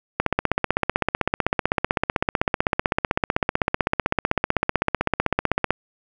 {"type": "click train", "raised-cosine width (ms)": 0.5, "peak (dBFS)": -3, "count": 88, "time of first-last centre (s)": [0.2, 5.706], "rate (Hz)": 15.8, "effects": []}